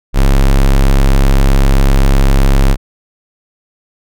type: tone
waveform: square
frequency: 33.88 Hz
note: C#1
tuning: 39 cents flat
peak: -6 dBFS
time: 0.13-2.77 s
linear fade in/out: 50 ms
effects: none